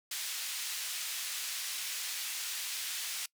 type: band-pass noise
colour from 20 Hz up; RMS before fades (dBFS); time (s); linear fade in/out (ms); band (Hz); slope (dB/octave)
pink; -38; 0.11-3.26; 5; 2700 to 15000; 12
effects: noise-tail reverb RT60 0.1 s tail -23 dB re dry